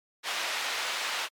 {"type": "band-pass noise", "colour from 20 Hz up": "white", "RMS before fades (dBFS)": -32, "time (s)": [0.23, 1.29], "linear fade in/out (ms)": 50, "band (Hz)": [680, 3600], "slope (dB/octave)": 12, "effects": ["MP3 96 kbps"]}